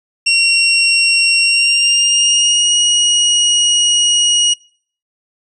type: tone with pitch glide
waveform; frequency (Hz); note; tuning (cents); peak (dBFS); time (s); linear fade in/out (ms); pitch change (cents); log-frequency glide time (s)
25% pulse; 2743 to 2891; F7 to F#7; -32 to -41; -6; 0.26-4.54; 10; +91; 1.41-2.77
effects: noise-tail reverb RT60 0.5 s tail -24 dB re dry + resampled to 24000 Hz